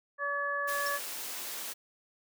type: harmonic tone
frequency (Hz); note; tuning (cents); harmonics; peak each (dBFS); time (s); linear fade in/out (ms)
570; C#5; +48; 1 / 2 / 3; -37 / -34 / -33; 0.18-1; 50
type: noise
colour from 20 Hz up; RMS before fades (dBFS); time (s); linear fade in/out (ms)
white; -39; 0.67-1.74; 20
type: tone with exponential decay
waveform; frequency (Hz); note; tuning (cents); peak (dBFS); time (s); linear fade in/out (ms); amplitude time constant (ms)
triangle; 5430; F8; -50; -32; 0.86-0.93; 5; 15
effects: high-pass 300 Hz 12 dB/octave